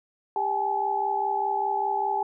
sine tone cluster, 398.9 / 789 / 854 Hz, G4 / G5 / G#5, +30 / +11 / +48 cents, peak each -32 / -29 / -25 dBFS, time 0.36-2.23 s, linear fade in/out 2 ms, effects none

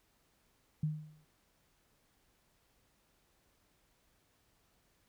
sine tone with exponential decay, 153.4 Hz, D#3, 24 cents flat, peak -28 dBFS, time 0.83-1.25 s, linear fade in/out 5 ms, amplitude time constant 91 ms, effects pink hiss -73 dBFS RMS until 5.08 s

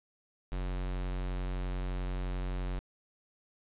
square tone, 45.78 Hz, F#1, 18 cents flat, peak -33 dBFS, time 0.52-2.79 s, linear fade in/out 0 ms, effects resampled to 8000 Hz + 11-bit

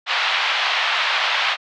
white band-pass noise, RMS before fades -20 dBFS, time 0.06-1.57 s, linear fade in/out 50 ms, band 740 to 3600 Hz, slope 24 dB/octave, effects low-pass 6000 Hz 12 dB/octave

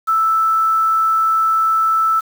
sine tone with quantisation, 1318.5 Hz, E6, in tune, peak -12 dBFS, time 0.07-2.21 s, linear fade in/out 20 ms, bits 6, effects none

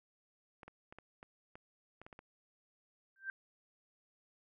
clicks, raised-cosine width 0.5 ms, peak -36 dBFS, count 10, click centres 0.632 / 0.68 / 0.925 / 0.986 / 1.229 / 1.555 / 2.016 / 2.065 / 2.128 / 2.191 s
sine tone with exponential growth, 1568 Hz, G6, in tune, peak -34 dBFS, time 3.16-3.3 s, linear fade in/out 1 ms, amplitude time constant 30 ms
effects none

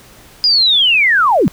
sine linear sweep, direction down, 4978 to 132.9 Hz, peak -8 dBFS, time 0.44-1.48 s, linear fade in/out 0 ms, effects pink hiss -42 dBFS RMS until 1.52 s

